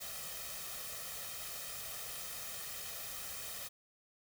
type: noise with comb filter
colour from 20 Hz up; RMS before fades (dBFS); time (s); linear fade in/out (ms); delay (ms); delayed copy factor
white; -44; 0-3.69; 20; 1.6; +0.65
effects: none